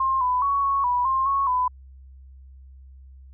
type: tone with pitch steps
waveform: sine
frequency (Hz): 1062 / 999 / 1117 / 1106 / 982 / 1060 / 1103 / 1002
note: C6 / B5 / C#6 / C#6 / B5 / C6 / C#6 / B5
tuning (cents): +25 / +20 / +13 / -4 / -10 / +22 / -9 / +25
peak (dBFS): -19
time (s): 0-1.68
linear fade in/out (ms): 5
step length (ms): 210
effects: added 66 Hz sine -43 dBFS peak until 3.33 s